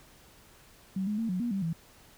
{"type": "tone with pitch steps", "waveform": "sine", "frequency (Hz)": [190.5, 209.9, 226.8, 182.6, 239, 195.2, 164.7], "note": ["G3", "G#3", "A#3", "F#3", "A#3", "G3", "E3"], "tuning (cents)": [-49, 19, -47, -23, 43, -7, -1], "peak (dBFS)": -28, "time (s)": [0.96, 1.73], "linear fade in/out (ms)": 5, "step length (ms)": 110, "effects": ["pink hiss -57 dBFS RMS until 2.17 s"]}